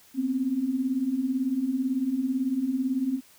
sine beating tone pair, 246.9 / 264.9 Hz, B3 / C4, 0 / +22 cents, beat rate 18 Hz, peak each -30 / -25 dBFS, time 0.14-3.21 s, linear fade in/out 50 ms, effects white hiss -56 dBFS RMS until 3.38 s

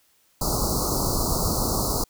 pink band-stop noise, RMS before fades -24 dBFS, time 0.41-2.04 s, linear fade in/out 5 ms, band 1300 to 4200 Hz, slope 96 dB/octave, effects white hiss -63 dBFS RMS until 2.09 s

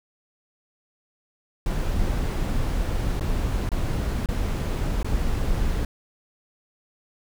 brown noise with dropouts, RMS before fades -24 dBFS, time 1.66-5.85 s, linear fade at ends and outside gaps 2 ms, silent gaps 3.197-3.208 / 3.691-3.717 / 4.26-4.287 / 5.03-5.045 s, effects none

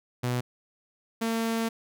sawtooth tone pair in turn, 123.47 / 227 Hz, B2 / A#3, 0 / -46 cents, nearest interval major seventh, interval 1054 cents, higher second, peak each -22 dBFS, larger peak neither, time 0.23-0.41 / 1.21-1.69 s, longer second, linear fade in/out 10 ms, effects none

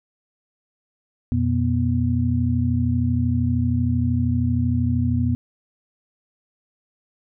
sine tone cluster, 87.3 / 120.2 / 243.8 Hz, F2 / B2 / B3, 0 / -46 / -22 cents, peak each -22 dBFS, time 1.32-5.35 s, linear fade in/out 0 ms, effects none

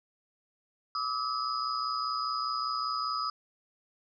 sine tone cluster, 1162 / 1287 / 4963 Hz, D6 / E6 / D#8, -19 / -42 / -5 cents, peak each -35 / -32 / -36 dBFS, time 0.95-3.3 s, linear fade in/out 2 ms, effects none

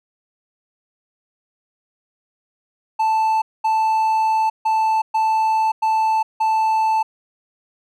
triangle tone bursts at uneven times, 880 Hz, A5, in tune, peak -13 dBFS, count 6, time 2.99-3.42 / 3.64-4.5 / 4.65-5.02 / 5.14-5.72 / 5.82-6.23 / 6.4-7.03 s, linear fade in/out 10 ms, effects none

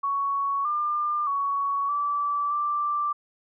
sine tone with pitch steps, 1115 / 1198 / 1119 / 1159 / 1176 Hz, C#6 / D6 / C#6 / D6 / D6, +10 / +34 / +16 / -23 / +2 cents, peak -23 dBFS, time 0.03-3.13 s, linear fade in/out 10 ms, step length 620 ms, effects none

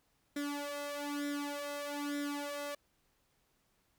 sawtooth tone with flanger, 288.5 Hz, D4, 31 cents flat, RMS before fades -39 dBFS, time 0.36-2.75 s, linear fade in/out 5 ms, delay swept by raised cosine 0.54 to 1.94 ms, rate 1.1 Hz, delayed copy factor +0.85, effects pink hiss -75 dBFS RMS until 3.98 s

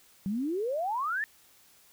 sine exponential sweep, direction up, 185 to 1833 Hz, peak -28 dBFS, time 0.26-1.24 s, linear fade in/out 0 ms, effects white hiss -60 dBFS RMS until 1.92 s

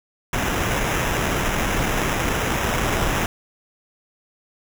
pink noise with sample-and-hold, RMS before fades -22 dBFS, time 0.33-3.26 s, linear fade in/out 2 ms, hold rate 4410 Hz, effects none

